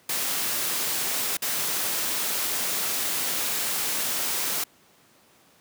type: noise with dropouts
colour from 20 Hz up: white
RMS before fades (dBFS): -27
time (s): 0.09-4.64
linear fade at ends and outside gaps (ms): 5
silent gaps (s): 1.371-1.42
effects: pink hiss -58 dBFS RMS until 5.6 s + high-pass 150 Hz 12 dB/octave